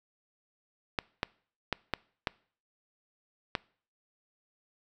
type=clicks; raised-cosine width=0.3 ms; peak=-12 dBFS; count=6; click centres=0.988 / 1.231 / 1.727 / 1.937 / 2.272 / 3.552 s; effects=noise-tail reverb RT60 0.5 s tail -24 dB re dry